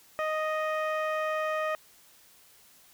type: tone with low-pass filter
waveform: 15% pulse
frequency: 622.3 Hz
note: D#5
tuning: in tune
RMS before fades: -30 dBFS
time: 0.19-1.75 s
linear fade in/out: 0 ms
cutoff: 2000 Hz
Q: 0.58
effects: white hiss -58 dBFS RMS until 2.93 s